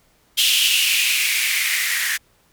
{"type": "noise with band-pass filter sweep", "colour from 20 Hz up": "violet", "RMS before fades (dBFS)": -19, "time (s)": [0.37, 2.18], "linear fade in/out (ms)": 20, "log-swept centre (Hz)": [3100, 1800], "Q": 5.3, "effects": ["pink hiss -59 dBFS RMS until 2.52 s"]}